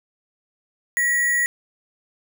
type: tone with sample-and-hold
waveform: sine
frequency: 1927 Hz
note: B6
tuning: 43 cents flat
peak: -17 dBFS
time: 0.97-1.46 s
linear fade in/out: 0 ms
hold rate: 8820 Hz
effects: none